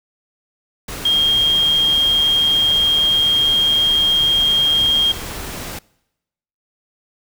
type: tone in noise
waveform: sine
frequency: 3226 Hz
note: G7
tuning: 49 cents sharp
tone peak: -12 dBFS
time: 1.05-5.12 s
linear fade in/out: 5 ms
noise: pink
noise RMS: -29 dBFS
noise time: 0.88-5.79 s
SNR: +14 dB
effects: noise-tail reverb RT60 0.9 s tail -24 dB re dry